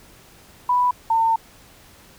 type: tone pair in turn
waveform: sine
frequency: 987.8 / 904.6 Hz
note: B5 / A5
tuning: 0 / +48 cents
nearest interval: major second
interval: 152 cents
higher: first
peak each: -15 dBFS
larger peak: neither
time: 0.69-0.91 / 1.1-1.36 s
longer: second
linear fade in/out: 5 ms
effects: pink hiss -49 dBFS RMS until 2.18 s